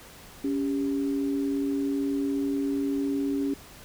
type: tone pair together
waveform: sine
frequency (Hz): 279.8 / 397.4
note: C#4 / G4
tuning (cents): +16 / +24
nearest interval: tritone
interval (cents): 608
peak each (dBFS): -25 / -33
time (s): 0.44-3.54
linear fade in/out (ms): 5
effects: pink hiss -48 dBFS RMS until 3.84 s